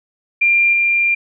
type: tone with level steps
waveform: sine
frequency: 2387 Hz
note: D7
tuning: 28 cents sharp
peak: -10 / -12 dBFS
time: 0.41-1.15 s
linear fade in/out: 10 ms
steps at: 0.73 s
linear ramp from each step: 2 ms
effects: none